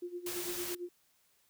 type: tone with tremolo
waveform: sine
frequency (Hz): 352.8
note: F4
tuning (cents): +18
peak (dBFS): -36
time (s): 0.02-0.89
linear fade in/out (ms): 5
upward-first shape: sine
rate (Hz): 8.9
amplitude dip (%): 80
type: noise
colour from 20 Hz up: white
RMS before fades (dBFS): -40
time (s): 0.26-0.75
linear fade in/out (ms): 5
effects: white hiss -71 dBFS RMS until 1.49 s